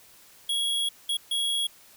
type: tone bursts at uneven times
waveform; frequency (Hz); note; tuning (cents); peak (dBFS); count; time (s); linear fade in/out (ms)
square; 3322; G#7; 0; -25; 3; 0.49-0.89 / 1.09-1.17 / 1.31-1.67; 5
effects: white hiss -54 dBFS RMS until 1.96 s